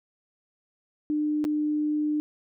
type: tone with dropouts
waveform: sine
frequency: 300.7 Hz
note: D4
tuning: 41 cents sharp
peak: -23 dBFS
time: 1.1-2.2 s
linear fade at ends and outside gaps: 0 ms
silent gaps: 1.442-1.45 s
effects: none